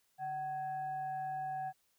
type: tone with frequency modulation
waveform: sine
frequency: 757 Hz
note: F#5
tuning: 39 cents sharp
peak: -36 dBFS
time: 0.18-1.73 s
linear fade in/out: 50 ms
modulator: 902 Hz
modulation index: 0.33
effects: white hiss -75 dBFS RMS until 1.98 s